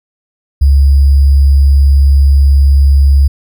sine tone with sample-and-hold, 69.3 Hz, C#2, in tune, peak -3 dBFS, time 0.61-3.28 s, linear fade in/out 10 ms, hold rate 4900 Hz, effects none

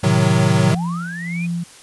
square chord, A diminished seventh, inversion none, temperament equal, 110 / 130.81 / 155.56 / 185 Hz, A2 / C3 / Eb3 / Gb3, 0 / 0 / 0 / 0 cents, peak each -19 dBFS, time 0.03-0.75 s, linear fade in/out 10 ms
sine tone with tremolo, 171.6 Hz, F3, 30 cents flat, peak -19 dBFS, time 0.65-1.64 s, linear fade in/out 10 ms, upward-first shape sine, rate 1.5 Hz, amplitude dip 65%
sine linear sweep, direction up, 500 to 2512 Hz, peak -28 dBFS, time 0.67-1.47 s, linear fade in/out 20 ms
effects white hiss -43 dBFS RMS until 1.82 s + resampled to 24000 Hz

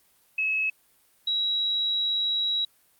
sine tone pair in turn, 2579 / 3874 Hz, E7 / B7, -39 / -34 cents, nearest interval perfect fifth, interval 705 cents, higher second, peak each -23 dBFS, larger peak neither, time 0.38-0.7 / 1.27-2.65 s, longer second, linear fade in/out 5 ms, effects white hiss -63 dBFS RMS until 2.99 s + Opus 32 kbps

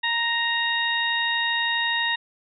harmonic tone, 932.3 Hz, A#5, in tune, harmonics 1 / 2 / 3 / 4, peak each -29 / -24 / -30 / -27 dBFS, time 0.03-2.16 s, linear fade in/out 10 ms, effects none

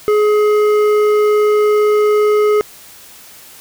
sine tone with hard clipping, 421.2 Hz, G#4, 24 cents sharp, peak -11 dBFS, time 0.08-2.61 s, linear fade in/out 0 ms, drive 9 dB, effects white hiss -39 dBFS RMS until 3.6 s

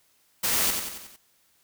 white noise with echo, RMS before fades -25 dBFS, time 0.43-0.71 s, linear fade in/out 10 ms, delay 91 ms, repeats 5, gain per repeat -5 dB, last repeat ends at 1.165 s, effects white hiss -65 dBFS RMS until 1.63 s

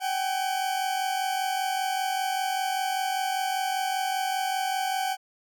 40% pulse tone pair together, 759 / 804.1 Hz, F#5 / G5, +44 / +44 cents, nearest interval minor second, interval 100 cents, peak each -26 / -31 dBFS, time 0-5.17 s, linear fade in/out 50 ms, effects none

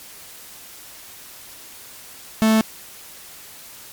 45% pulse tone, 220 Hz, A3, in tune, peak -13 dBFS, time 2.42-2.61 s, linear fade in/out 0 ms, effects white hiss -41 dBFS RMS until 3.92 s + MP3 96 kbps

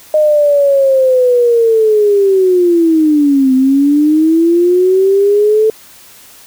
sine linear two-way sweep, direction down then up, 617 to 257.6 to 440.4 Hz, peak -6 dBFS, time 0.14-5.7 s, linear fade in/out 2 ms, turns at 3.54 s, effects white hiss -39 dBFS RMS until 6.46 s

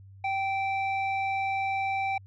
square tone with low-pass filter, 779 Hz, G5, 11 cents flat, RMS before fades -29 dBFS, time 0.24-2.18 s, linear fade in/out 5 ms, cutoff 2100 Hz, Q 2.5, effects added 97 Hz sine -47 dBFS peak until 2.26 s

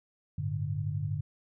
sine chord, G suspended second, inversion none, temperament equal, 98 / 110 / 146.83 Hz, G2 / A2 / D3, 0 / 0 / 0 cents, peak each -34 / -36 / -33 dBFS, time 0.38-1.21 s, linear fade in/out 5 ms, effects none

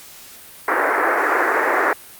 white band-pass noise, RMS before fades -18 dBFS, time 0.68-1.93 s, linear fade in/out 2 ms, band 310 to 1900 Hz, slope 48 dB/octave, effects white hiss -41 dBFS RMS until 2.19 s + Opus 48 kbps

